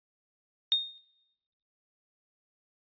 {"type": "tone with exponential decay", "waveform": "sine", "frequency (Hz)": 3687, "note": "A#7", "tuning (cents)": -20, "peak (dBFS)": -19, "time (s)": [0.72, 0.98], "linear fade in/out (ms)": 0, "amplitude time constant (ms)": 56, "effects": ["noise-tail reverb RT60 1.0 s tail -25 dB re dry", "resampled to 11025 Hz"]}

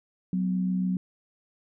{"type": "tone pair together", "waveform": "sine", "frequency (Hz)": [185, 252.2], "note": ["F#3", "B3"], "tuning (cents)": [0, 36], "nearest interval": "perfect fourth", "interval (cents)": 536, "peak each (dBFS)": [-24, -34], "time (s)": [0.33, 0.97], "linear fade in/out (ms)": 2, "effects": []}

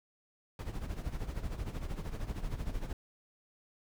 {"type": "noise with tremolo", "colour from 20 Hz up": "brown", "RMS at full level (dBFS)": -35, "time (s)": [0.59, 2.93], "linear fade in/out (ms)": 2, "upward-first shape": "sine", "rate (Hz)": 13, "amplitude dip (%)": 70, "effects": []}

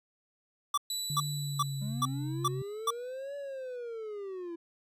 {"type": "tone bursts", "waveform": "square", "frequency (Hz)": 1160, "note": "D6", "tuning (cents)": -22, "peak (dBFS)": -26, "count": 6, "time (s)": [0.74, 2.906], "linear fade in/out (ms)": 5, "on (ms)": 36, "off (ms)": 390}
{"type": "tone with exponential decay", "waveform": "25% pulse", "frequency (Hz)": 3953, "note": "B7", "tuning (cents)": 1, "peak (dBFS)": -28, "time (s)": [0.9, 3.76], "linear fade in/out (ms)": 2, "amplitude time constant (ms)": 620}
{"type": "tone with pitch glide", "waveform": "sine", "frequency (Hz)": [146.3, 133.39], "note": ["D3", "C3"], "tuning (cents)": [-6, 34], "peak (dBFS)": -33, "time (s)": [1.1, 2.62], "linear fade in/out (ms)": 2, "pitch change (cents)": -160, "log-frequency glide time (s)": [1.29, 1.95]}
{"type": "linear two-way sweep", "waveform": "triangle", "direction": "up then down", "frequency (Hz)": [196, 573, 331.8], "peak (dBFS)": -35, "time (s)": [1.81, 4.56], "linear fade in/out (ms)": 10, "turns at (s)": 3.36}
{"effects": ["resampled to 32000 Hz"]}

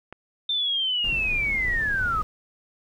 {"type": "click", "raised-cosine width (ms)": 0.5, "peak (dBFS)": -23, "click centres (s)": 0.126}
{"type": "linear sweep", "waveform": "sine", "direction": "down", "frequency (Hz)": [3600, 1224], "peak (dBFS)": -22, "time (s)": [0.49, 2.22], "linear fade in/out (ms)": 5}
{"type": "noise", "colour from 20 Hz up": "brown", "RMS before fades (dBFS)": -33, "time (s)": [1.04, 2.23], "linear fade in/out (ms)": 0}
{"effects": []}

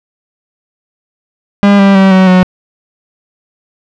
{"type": "tone with pitch steps", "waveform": "45% pulse", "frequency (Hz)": [201.5, 196.9, 192.4, 188.01, 183.71], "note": ["G3", "G3", "G3", "F#3", "F#3"], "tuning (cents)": [48, 8, -32, 28, -12], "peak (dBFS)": -3, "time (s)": [1.63, 2.43], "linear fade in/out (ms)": 0, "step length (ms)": 160, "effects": ["low-pass 3000 Hz 12 dB/octave"]}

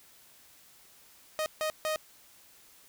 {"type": "tone bursts at uneven times", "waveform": "sawtooth", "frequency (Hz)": 622.3, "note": "D#5", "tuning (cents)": 0, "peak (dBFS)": -25, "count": 3, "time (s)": [[1.39, 1.46], [1.61, 1.7], [1.85, 1.96]], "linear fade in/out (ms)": 0, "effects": ["white hiss -58 dBFS RMS until 2.88 s"]}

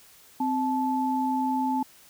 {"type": "tone pair together", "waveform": "sine", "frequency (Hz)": [260.3, 870], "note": ["C4", "A5"], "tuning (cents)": [-9, -20], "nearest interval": "octave + major sixth", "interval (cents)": 2089, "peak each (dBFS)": -26, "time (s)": [0.4, 1.83], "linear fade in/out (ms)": 5, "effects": ["white hiss -54 dBFS RMS until 2.09 s"]}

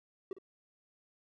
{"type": "tone with echo", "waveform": "triangle", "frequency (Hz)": 382.7, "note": "G4", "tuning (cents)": -42, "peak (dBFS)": -33, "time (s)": [0.31, 0.33], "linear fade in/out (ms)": 2, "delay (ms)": 55, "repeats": 1, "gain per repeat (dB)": -13, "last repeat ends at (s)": 0.385, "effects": []}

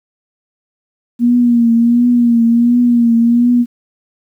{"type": "tone with vibrato", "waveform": "sine", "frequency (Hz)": 237.1, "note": "A#3", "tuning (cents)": 30, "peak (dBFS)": -7, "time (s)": [1.19, 3.66], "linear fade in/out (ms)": 50, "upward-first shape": "triangle", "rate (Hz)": 1.4, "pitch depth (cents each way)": 55, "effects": ["8-bit"]}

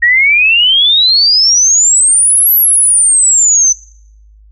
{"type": "exponential two-way sweep", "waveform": "sine", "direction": "up then down", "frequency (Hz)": [1864.7, 11940, 6040], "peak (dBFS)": -5, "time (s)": [0.02, 3.73], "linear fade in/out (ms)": 10, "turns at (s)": 2.54, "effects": ["noise-tail reverb RT60 0.7 s tail -23 dB re dry", "added 52 Hz sine -38 dBFS peak until 4.51 s"]}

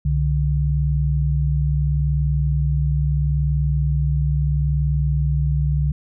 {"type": "tone pair together", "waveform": "sine", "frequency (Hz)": [65.41, 146.16], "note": ["C2", "D3"], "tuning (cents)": [0, -8], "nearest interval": "octave + major second", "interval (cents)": 1392, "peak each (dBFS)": -19, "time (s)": [0.05, 5.92], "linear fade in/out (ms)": 5, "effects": []}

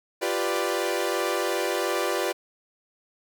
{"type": "chord", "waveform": "sawtooth", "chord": "G dominant seventh", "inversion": "third", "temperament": "equal", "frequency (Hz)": [349.2, 392, 493.9, 587.3], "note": ["F4", "G4", "B4", "D5"], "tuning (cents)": [0, 0, 0, 0], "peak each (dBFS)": -26, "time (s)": [0.21, 2.33], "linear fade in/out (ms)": 20, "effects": []}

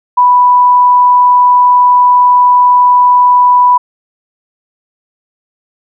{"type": "tone", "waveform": "sine", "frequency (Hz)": 987.8, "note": "B5", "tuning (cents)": 0, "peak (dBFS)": -3, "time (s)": [0.17, 3.78], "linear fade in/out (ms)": 10, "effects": []}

